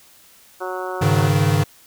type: harmonic tone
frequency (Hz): 184.4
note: F#3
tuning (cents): -6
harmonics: 2 / 3 / 4 / 5 / 6 / 7 / 8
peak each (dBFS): -29 / -31 / -32 / -33 / -34 / -34 / -35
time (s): 0.6-1.29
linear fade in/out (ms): 20
type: chord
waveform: square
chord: Ab suspended fourth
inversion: none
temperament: equal with one note detuned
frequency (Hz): 101.34 / 138.59 / 155.56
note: Ab2 / Db3 / Eb3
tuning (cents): -42 / 0 / 0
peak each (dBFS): -20 / -20 / -20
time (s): 1.01-1.64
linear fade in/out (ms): 10
effects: white hiss -50 dBFS RMS until 1.86 s